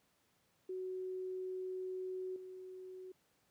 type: tone with level steps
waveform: sine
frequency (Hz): 371.9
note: F#4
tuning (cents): +9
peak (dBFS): -39 / -47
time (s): 0.69-3.12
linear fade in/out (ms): 5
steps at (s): 2.36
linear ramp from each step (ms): 2
effects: pink hiss -75 dBFS RMS until 3.5 s + high-pass 100 Hz 12 dB/octave